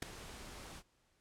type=noise with ADSR envelope; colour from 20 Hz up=pink; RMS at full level=-33 dBFS; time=0.02-0.83 s; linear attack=6 ms; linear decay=4 ms; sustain=-17 dB; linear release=56 ms; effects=pink hiss -75 dBFS RMS until 1.2 s + low-pass 10000 Hz 12 dB/octave